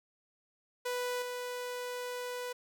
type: tone with level steps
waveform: sawtooth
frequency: 493.9 Hz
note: B4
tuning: in tune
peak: -29 / -33 dBFS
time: 0.85-2.53 s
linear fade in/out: 10 ms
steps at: 1.22 s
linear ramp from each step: 2 ms
effects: none